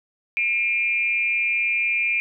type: tone with frequency modulation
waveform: sine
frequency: 2392 Hz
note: D7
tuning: 31 cents sharp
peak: -19 dBFS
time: 0.37-2.2 s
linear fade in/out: 0 ms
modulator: 214 Hz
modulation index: 0.58
effects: none